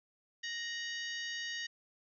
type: harmonic tone with a mistuned harmonic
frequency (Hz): 932.3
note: A#5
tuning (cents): 0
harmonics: 2 / 3 / 4 / 5 / 6 / 7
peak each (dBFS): -40 / -44 / -46 / -48 / -50 / -51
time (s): 0.43-1.67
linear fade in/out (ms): 10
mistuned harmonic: 3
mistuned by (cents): +86
effects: none